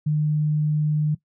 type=tone; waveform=sine; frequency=151.5 Hz; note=D#3; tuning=46 cents flat; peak=-18 dBFS; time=0.06-1.15 s; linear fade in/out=10 ms; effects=noise-tail reverb RT60 0.1 s tail -18 dB re dry